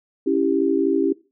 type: chord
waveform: sine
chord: C# diminished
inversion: none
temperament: equal with one note detuned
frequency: 277.2 / 329.6 / 393.6 Hz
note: C#4 / E4 / G4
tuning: 0 / 0 / +7 cents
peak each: -21 dBFS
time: 0.26-1.13 s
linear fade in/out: 10 ms
effects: noise-tail reverb RT60 0.3 s tail -20 dB re dry